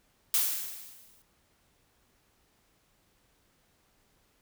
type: noise with exponential decay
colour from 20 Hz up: blue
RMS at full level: -24 dBFS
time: 0.34-1.22 s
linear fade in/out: 1 ms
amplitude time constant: 190 ms
effects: pink hiss -69 dBFS RMS until 4.41 s